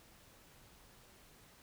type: silence
effects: pink hiss -62 dBFS RMS until 1.62 s